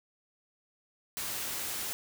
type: noise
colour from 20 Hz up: white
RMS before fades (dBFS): -36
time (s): 1.17-1.93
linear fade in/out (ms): 0
effects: none